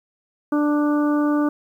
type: harmonic tone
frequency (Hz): 295.2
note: D4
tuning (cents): +9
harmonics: 1 / 2 / 3 / 4 / 5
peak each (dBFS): -17 / -27 / -32 / -29 / -34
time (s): 0.52-1.49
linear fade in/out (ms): 5
effects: 9-bit